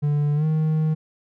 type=tone with pitch glide; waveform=triangle; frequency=146.83 to 156.46 Hz; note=D3 to D#3; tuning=0 to +10 cents; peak=-16 dBFS; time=0.02-0.95 s; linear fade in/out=20 ms; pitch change=+110 cents; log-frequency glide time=0.35-0.45 s; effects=none